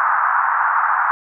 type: band-pass noise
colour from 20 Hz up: white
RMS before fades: -17 dBFS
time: 0-1.11 s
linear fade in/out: 0 ms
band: 860 to 1500 Hz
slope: 48 dB/octave
effects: none